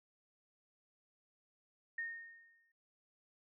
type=tone with exponential decay; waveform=sine; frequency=1842 Hz; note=A#6; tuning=21 cents flat; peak=-36 dBFS; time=1.98-2.72 s; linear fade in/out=5 ms; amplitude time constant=160 ms; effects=none